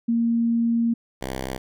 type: tone pair in turn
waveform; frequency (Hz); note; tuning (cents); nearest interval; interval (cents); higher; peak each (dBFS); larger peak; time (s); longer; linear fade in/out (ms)
sine / 5% pulse; 232.2 / 65.31; A#3 / C2; -7 / -3; octave + minor seventh; 2196; first; -18 / -17; second; 0.08-0.94 / 1.21-1.58; first; 10
effects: none